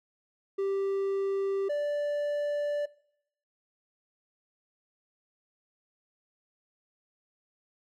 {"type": "tone pair in turn", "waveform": "triangle", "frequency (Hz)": [392, 584.9], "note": ["G4", "D5"], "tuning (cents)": [0, -7], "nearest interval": "perfect fifth", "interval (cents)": 693, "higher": "second", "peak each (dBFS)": -25, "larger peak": "neither", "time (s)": [[0.58, 1.69], [1.69, 2.86]], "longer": "second", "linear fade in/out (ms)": 10, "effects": ["noise-tail reverb RT60 0.7 s tail -21 dB re dry"]}